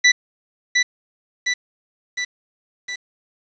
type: tone with echo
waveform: sawtooth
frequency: 1975.5 Hz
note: B6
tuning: in tune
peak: -6 dBFS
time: 0.04-0.12 s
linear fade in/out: 10 ms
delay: 710 ms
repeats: 4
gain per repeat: -4 dB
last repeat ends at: 2.96 s
effects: resampled to 16000 Hz + 7-bit